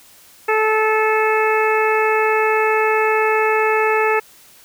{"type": "harmonic tone", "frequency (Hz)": 435.4, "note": "A4", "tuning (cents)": -18, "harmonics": [1, 2, 3, 4, 5, 6], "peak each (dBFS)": [-17, -20, -22, -23, -24, -25], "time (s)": [0.48, 4.2], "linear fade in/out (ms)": 10, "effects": ["white hiss -47 dBFS RMS until 4.64 s"]}